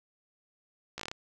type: slowing click train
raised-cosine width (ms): 0.2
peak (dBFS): -20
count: 7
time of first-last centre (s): 0.98-1.115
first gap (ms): 15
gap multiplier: 1.16
effects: none